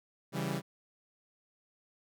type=chord; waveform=sawtooth; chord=C# diminished; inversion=none; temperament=equal; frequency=138.59 / 164.81 / 196 Hz; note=C#3 / E3 / G3; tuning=0 / 0 / 0 cents; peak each=-33 / -33 / -33 dBFS; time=0.32-0.62 s; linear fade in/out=50 ms; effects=none